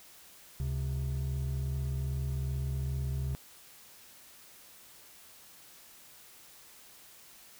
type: tone pair together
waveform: triangle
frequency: 70.45 / 133 Hz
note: C#2 / C3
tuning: +29 / +29 cents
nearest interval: major seventh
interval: 1100 cents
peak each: -31 / -31 dBFS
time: 0.6-3.35 s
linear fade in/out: 0 ms
effects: tanh soft clip ceiling -22 dBFS + white hiss -55 dBFS RMS until 7.59 s